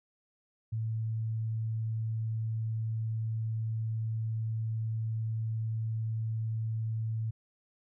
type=tone; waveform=sine; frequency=111.4 Hz; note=A2; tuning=22 cents sharp; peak=-30 dBFS; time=0.72-7.31 s; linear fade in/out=10 ms; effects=none